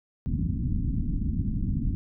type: low-pass noise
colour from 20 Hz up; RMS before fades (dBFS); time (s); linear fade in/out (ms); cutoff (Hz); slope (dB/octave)
pink; -27; 0.26-1.95; 0; 270; 48
effects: none